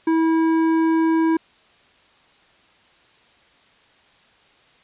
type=tone with hard clipping; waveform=sine; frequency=324.6 Hz; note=E4; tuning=27 cents flat; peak=-17 dBFS; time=0.07-1.37 s; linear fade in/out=5 ms; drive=10 dB; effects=white hiss -55 dBFS RMS until 4.83 s + resampled to 8000 Hz